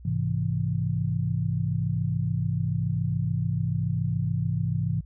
sine chord, Ab augmented, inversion none, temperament equal, 103.83 / 130.81 / 164.81 Hz, Ab2 / C3 / E3, 0 / 0 / 0 cents, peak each -28 dBFS, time 0.05-5.01 s, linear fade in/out 5 ms, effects added 60 Hz sine -43 dBFS peak until 5.05 s

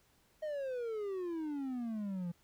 triangle exponential sweep, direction down, 629 to 169 Hz, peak -34 dBFS, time 0.42-2.32 s, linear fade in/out 10 ms, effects pink hiss -70 dBFS RMS until 2.43 s

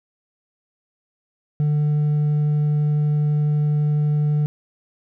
sine tone with hard clipping, 149 Hz, D3, 25 cents sharp, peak -17 dBFS, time 1.6-4.46 s, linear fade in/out 0 ms, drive 2 dB, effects none

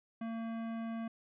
sine tone with tanh clipping, 227.3 Hz, A#3, 43 cents flat, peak -39 dBFS, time 0.21-1.08 s, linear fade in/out 5 ms, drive 18 dB, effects resampled to 8000 Hz

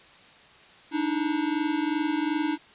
square tone pair together, 294.4 / 317.1 Hz, D4 / D#4, +4 / +33 cents, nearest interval minor second, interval 129 cents, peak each -28 / -28 dBFS, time 0.91-2.58 s, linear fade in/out 50 ms, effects white hiss -52 dBFS RMS until 2.74 s + resampled to 8000 Hz

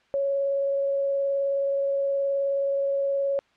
sine tone with vibrato, 554.4 Hz, C#5, in tune, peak -22 dBFS, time 0.14-3.39 s, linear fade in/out 0 ms, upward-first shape sine, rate 19 Hz, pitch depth 9 cents each way, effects white hiss -63 dBFS RMS until 3.56 s + low-pass 3000 Hz 12 dB/octave

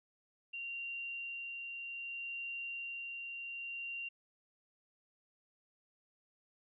sine tone with tremolo, 2766 Hz, F7, 17 cents flat, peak -39 dBFS, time 0.53-4.09 s, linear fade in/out 10 ms, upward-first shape sine, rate 0.63 Hz, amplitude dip 25%, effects none

